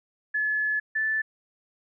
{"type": "tone pair in turn", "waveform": "sine", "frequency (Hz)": [1715, 1753.1], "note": ["A6", "A6"], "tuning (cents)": [-45, -7], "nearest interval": "unison", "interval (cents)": 38, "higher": "second", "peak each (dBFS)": -23, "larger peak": "neither", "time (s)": [[0.34, 0.8], [0.95, 1.22]], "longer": "first", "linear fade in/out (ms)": 10, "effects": []}